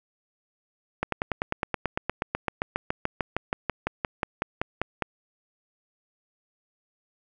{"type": "slowing click train", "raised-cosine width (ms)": 0.5, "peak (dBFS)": -10, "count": 29, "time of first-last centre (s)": [1.03, 5.023], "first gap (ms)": 93, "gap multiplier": 1.03, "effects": []}